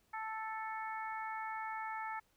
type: harmonic tone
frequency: 440 Hz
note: A4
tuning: in tune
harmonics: 2 / 3 / 4 / 5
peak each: -41 / -45 / -47 / -49 dBFS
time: 0.13-2.2 s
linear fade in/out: 10 ms
effects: pink hiss -74 dBFS RMS until 2.36 s